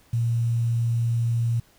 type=tone with quantisation; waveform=sine; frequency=116.8 Hz; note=A#2; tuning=4 cents sharp; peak=-20 dBFS; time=0.13-1.6 s; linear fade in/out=5 ms; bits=8; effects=pink hiss -58 dBFS RMS until 1.78 s